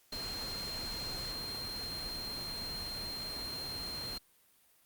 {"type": "tone in noise", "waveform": "sine", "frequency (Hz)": 4186, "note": "C8", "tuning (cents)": 0, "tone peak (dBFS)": -39, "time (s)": [0.12, 4.18], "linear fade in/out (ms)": 5, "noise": "pink", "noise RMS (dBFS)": -44, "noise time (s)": [0.12, 4.18], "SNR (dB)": 2, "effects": ["white hiss -67 dBFS RMS until 4.85 s", "Opus 48 kbps"]}